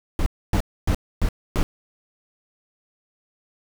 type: noise bursts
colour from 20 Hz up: brown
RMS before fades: -19 dBFS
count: 5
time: 0.19-1.63 s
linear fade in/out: 0 ms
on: 72 ms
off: 270 ms
effects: none